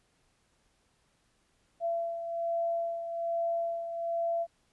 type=beating tone pair; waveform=sine; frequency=675 / 676.2 Hz; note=E5 / E5; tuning=+41 / +44 cents; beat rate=1.2 Hz; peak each=-30 / -38 dBFS; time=1.8-4.47 s; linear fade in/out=50 ms; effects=pink hiss -71 dBFS RMS until 4.72 s + resampled to 24000 Hz